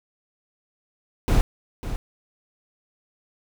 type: noise with echo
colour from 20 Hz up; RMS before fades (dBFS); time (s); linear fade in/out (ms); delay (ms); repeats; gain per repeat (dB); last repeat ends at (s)
brown; -17; 1.28-1.41; 0; 550; 1; -11; 1.96
effects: none